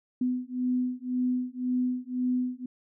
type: beating tone pair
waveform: sine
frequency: 250 / 251.9 Hz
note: B3 / B3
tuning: +21 / +34 cents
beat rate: 1.9 Hz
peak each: -29 dBFS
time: 0.21-2.66 s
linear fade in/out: 5 ms
effects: none